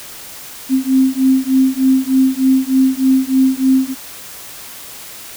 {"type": "beating tone pair", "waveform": "sine", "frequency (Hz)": [261.6, 264.9], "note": ["C4", "C4"], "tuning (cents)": [0, 22], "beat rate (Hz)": 3.3, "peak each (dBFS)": -13, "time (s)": [0.69, 3.95], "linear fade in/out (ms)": 50, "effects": ["white hiss -33 dBFS RMS until 5.36 s"]}